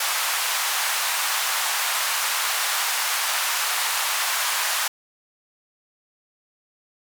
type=band-pass noise; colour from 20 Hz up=pink; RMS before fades=-24 dBFS; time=0-4.88 s; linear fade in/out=5 ms; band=860 to 16000 Hz; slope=24 dB/octave; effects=none